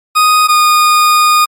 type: tone pair in turn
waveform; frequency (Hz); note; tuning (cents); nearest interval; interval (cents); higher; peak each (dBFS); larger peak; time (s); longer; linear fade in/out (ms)
40% pulse; 1244.5 / 1227.4; D#6 / D#6; 0 / -24; unison; 24; first; -5; neither; 0.15-0.48 / 0.48-1.46; second; 20
effects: MP3 64 kbps